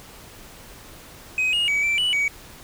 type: tone with pitch steps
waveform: sine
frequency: 2522 / 2862 / 2274 / 2338 / 2957 / 2262 Hz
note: D#7 / F7 / C#7 / D7 / F#7 / C#7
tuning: +23 / +42 / +44 / -8 / -2 / +34 cents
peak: -16 dBFS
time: 1.38-2.28 s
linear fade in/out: 2 ms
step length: 150 ms
effects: tanh soft clip ceiling -18 dBFS + pink hiss -44 dBFS RMS until 2.63 s